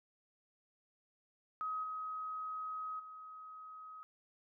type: tone with level steps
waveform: sine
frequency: 1266 Hz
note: D#6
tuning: 30 cents sharp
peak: -36 / -39 / -48 dBFS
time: 1.61-4.03 s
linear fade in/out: 0 ms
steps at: 1.83 / 2.99 s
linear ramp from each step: 10 ms
effects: none